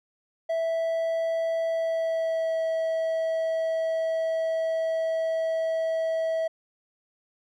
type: tone with pitch glide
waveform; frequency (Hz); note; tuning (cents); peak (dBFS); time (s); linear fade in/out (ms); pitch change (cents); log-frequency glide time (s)
triangle; 657 to 649.1; E5 to E5; -6 to -27; -22; 0.49-6.48; 10; -21; 1.67-2.62
effects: none